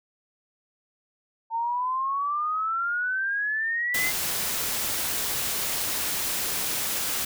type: exponential sweep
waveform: sine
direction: up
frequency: 900 to 2093 Hz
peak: -24 dBFS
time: 1.5-4.13 s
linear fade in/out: 50 ms
type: noise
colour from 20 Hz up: white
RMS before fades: -28 dBFS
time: 3.94-7.25 s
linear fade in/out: 5 ms
effects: none